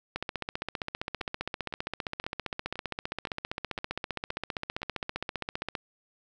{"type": "two click trains", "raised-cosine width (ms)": 0.3, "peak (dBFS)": [-23, -16], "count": [8, 86], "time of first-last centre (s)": [[1.21, 4.818], [0.16, 5.752]], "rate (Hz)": [1.94, 15.2], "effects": []}